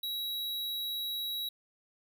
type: tone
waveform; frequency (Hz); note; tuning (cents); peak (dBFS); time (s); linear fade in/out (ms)
square; 3874; B7; -34; -34; 0.03-1.49; 5
effects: none